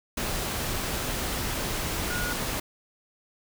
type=tone in noise; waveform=sine; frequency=1442 Hz; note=F#6; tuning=45 cents flat; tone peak=-31 dBFS; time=2.1-2.33 s; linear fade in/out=5 ms; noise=pink; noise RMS=-30 dBFS; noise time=0.17-2.6 s; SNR=-4 dB; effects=none